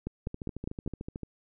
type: two click trains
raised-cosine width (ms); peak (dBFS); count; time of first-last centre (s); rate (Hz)
3; -20 / -24; 5 / 14; 0.07-0.876 / 0.27-1.233; 4.96 / 13.5
effects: none